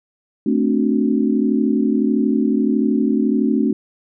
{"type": "chord", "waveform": "sine", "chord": "D dominant seventh", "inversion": "second", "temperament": "equal", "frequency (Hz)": [220, 261.6, 293.7, 370], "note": ["A3", "C4", "D4", "F#4"], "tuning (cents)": [0, 0, 0, 0], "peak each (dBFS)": [-18, -19, -20, -24], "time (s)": [0.46, 3.73], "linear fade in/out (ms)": 5, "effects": []}